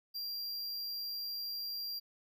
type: tone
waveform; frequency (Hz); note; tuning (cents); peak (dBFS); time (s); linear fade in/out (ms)
square; 4753; D8; +20; -38; 0.14-2; 20
effects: none